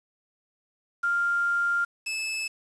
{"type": "tone pair in turn", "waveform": ["sine", "sawtooth"], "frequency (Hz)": [1396.9, 2611], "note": ["F6", "E7"], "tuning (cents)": [0, -17], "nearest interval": "major seventh", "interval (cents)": 1083, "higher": "second", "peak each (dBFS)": [-22, -25], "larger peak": "first", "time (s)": [[1.03, 1.85], [2.06, 2.48]], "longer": "first", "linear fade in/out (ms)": 10, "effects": ["resampled to 22050 Hz", "8-bit"]}